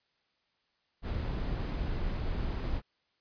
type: noise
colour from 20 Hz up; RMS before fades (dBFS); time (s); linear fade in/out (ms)
brown; -33; 1.02-2.82; 50
effects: white hiss -75 dBFS RMS until 3.2 s + resampled to 11025 Hz